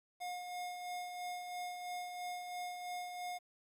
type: tone with tremolo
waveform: square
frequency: 717 Hz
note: F5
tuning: 45 cents sharp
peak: -40 dBFS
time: 0.2-3.39 s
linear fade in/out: 20 ms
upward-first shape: sine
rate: 3 Hz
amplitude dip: 40%
effects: resampled to 32000 Hz + 11-bit